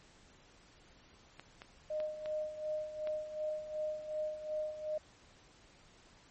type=clicks; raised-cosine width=0.3 ms; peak=-31 dBFS; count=5; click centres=1.396 / 1.619 / 2.002 / 2.259 / 3.073 s
type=tone with tremolo; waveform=sine; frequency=614 Hz; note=D#5; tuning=23 cents flat; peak=-33 dBFS; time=1.9-4.98 s; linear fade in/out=5 ms; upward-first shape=sine; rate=2.7 Hz; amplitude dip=70%
effects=pink hiss -62 dBFS RMS until 6.3 s + MP3 32 kbps